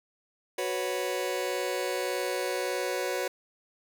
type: chord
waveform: sawtooth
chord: F# suspended fourth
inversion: none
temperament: just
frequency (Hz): 370 / 493.3 / 555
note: F#4 / B4 / C#5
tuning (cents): 0 / -2 / +2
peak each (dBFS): -29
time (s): 0.58-3.28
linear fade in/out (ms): 5
effects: none